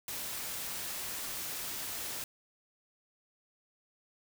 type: noise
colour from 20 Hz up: white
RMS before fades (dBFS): -39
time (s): 0.08-2.24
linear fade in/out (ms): 2
effects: none